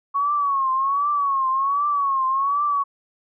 sine tone with vibrato, 1109 Hz, C#6, in tune, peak -18 dBFS, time 0.14-2.84 s, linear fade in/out 20 ms, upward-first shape triangle, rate 1.3 Hz, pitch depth 110 cents each way, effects none

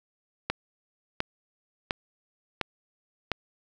click train, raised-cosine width 0.3 ms, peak -10 dBFS, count 5, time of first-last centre 0.5-3.317 s, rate 1.42 Hz, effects none

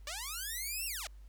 5% pulse linear two-way sweep, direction up then down, 554.4 to 2794 to 554.4 Hz, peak -27 dBFS, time 0.07-1.07 s, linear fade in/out 2 ms, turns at 0.86 s, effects added 50 Hz sine -49 dBFS peak until 1.28 s + pink hiss -71 dBFS RMS until 1.28 s

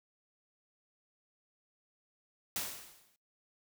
white noise with exponential decay, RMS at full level -34 dBFS, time 2.56-3.16 s, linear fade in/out 1 ms, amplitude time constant 130 ms, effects noise-tail reverb RT60 0.2 s tail -23 dB re dry

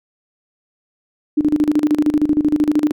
sine tone with tremolo, 299.5 Hz, D4, 34 cents sharp, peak -10 dBFS, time 1.37-2.92 s, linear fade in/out 10 ms, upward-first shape square, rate 13 Hz, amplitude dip 80%, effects none

